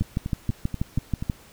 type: two click trains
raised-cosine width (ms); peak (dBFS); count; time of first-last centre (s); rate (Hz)
5; -11 / -16; 9 / 6; 0.01-1.298 / 0.02-1.225; 6.21 / 4.15
effects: pink hiss -51 dBFS RMS until 1.52 s